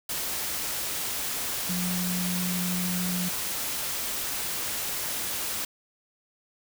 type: tone in noise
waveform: sine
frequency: 180 Hz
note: F#3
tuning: 47 cents flat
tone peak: -28 dBFS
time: 1.69-3.29 s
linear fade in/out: 5 ms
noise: white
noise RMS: -31 dBFS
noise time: 0.09-5.65 s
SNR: 0 dB
effects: none